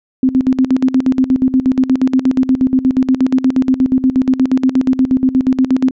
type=tone with tremolo; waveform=sine; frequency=260 Hz; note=C4; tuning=11 cents flat; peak=-7 dBFS; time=0.23-5.91 s; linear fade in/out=2 ms; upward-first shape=square; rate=8.4 Hz; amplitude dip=80%; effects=resampled to 16000 Hz